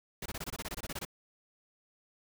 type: noise bursts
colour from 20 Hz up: pink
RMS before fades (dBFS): -39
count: 14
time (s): 0.22-1.051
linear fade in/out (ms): 5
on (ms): 38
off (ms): 23
effects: none